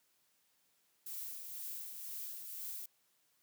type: noise with tremolo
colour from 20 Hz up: violet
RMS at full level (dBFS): -43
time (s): 1.06-2.86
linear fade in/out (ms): 5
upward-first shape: triangle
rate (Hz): 2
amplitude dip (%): 45
effects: white hiss -75 dBFS RMS until 3.42 s + high-pass 100 Hz 12 dB/octave